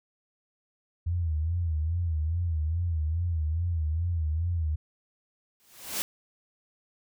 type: tone with vibrato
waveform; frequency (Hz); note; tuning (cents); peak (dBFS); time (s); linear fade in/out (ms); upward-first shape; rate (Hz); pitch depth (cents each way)
sine; 82; E2; -9; -25; 1.06-4.76; 10; sine; 2.4; 120
type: noise with exponential growth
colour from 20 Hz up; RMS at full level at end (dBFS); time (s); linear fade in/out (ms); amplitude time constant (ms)
white; -27; 5.6-6.02; 0; 91
effects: none